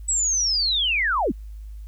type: linear sweep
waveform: sine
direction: down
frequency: 7902 to 162.7 Hz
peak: -19 dBFS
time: 0.08-1.32 s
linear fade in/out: 10 ms
effects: added 52 Hz sine -34 dBFS peak until 1.87 s + white hiss -64 dBFS RMS until 1.87 s